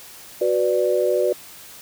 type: chord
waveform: sine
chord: B minor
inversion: second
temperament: equal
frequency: 370 / 493.9 / 587.3 Hz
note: F#4 / B4 / D5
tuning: 0 / 0 / 0 cents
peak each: -21 dBFS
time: 0.41-1.33 s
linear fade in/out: 5 ms
effects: white hiss -42 dBFS RMS until 1.81 s